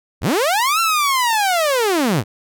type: linear two-way sweep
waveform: sawtooth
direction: up then down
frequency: 39.74 to 1367 to 85.6 Hz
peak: -11 dBFS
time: 0.21-2.24 s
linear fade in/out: 50 ms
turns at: 0.8 s
effects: none